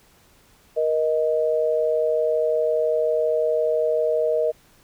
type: tone pair together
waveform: sine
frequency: 472.8 / 625 Hz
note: A#4 / D#5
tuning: +24 / +8 cents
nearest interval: perfect fourth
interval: 484 cents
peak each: -21 dBFS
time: 0.76-4.52 s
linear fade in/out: 20 ms
effects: pink hiss -56 dBFS RMS until 4.83 s